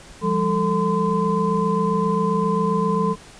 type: tone cluster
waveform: sine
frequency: 172.3 / 199.8 / 443.1 / 1024 Hz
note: F3 / G3 / A4 / C6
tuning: -23 / +33 / +12 / -38 cents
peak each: -23 dBFS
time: 0.21-3.16 s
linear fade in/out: 50 ms
effects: pink hiss -44 dBFS RMS until 3.39 s + resampled to 22050 Hz